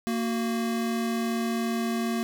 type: tone pair together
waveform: square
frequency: 230.5 / 370 Hz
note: A#3 / F#4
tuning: -19 / 0 cents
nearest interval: minor sixth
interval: 819 cents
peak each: -27 / -34 dBFS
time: 0.07-2.23 s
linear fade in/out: 0 ms
effects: none